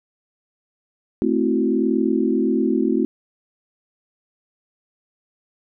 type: chord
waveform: sine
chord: F# half-diminished seventh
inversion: first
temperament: equal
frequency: 220 / 261.6 / 329.6 / 370 Hz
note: A3 / C4 / E4 / F#4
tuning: 0 / 0 / 0 / 0 cents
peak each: -22 / -21 / -22 / -23 dBFS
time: 1.22-3.05 s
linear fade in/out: 0 ms
effects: none